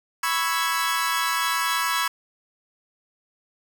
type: chord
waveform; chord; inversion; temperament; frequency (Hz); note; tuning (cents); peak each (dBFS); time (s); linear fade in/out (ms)
sawtooth; C# minor seventh; third; equal; 987.8 / 1108.7 / 1318.5 / 1661.2; B5 / C#6 / E6 / G#6; 0 / 0 / 0 / 0; -24; 0.23-2.08; 5
effects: 9-bit